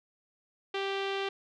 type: tone with low-pass filter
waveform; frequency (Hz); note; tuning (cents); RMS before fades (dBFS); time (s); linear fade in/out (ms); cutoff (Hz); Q
sawtooth; 392; G4; 0; -33; 0.74-1.29; 5; 3300; 2.5
effects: none